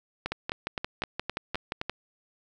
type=two click trains; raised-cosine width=0.3 ms; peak=-14 / -14 dBFS; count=7 / 10; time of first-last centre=0.26-1.814 / 0.32-1.896 s; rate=3.86 / 5.71 Hz; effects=none